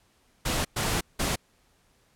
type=noise bursts at uneven times; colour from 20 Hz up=pink; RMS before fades=-27 dBFS; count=3; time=0.45-0.65 / 0.76-1.01 / 1.19-1.36 s; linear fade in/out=10 ms; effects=pink hiss -65 dBFS RMS until 2.15 s + low-pass 12000 Hz 12 dB/octave